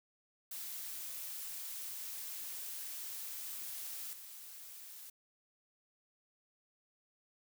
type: noise with level steps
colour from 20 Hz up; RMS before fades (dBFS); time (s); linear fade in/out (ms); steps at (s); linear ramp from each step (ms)
blue; -44 / -51; 0.51-5.1; 5; 4.13; 2
effects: none